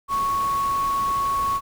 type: tone in noise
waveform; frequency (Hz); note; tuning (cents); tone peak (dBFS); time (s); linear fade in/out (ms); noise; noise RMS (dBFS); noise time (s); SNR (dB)
sine; 1108; C#6; -1; -20; 0.08-1.61; 50; pink; -36; 0.08-1.61; +13
effects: none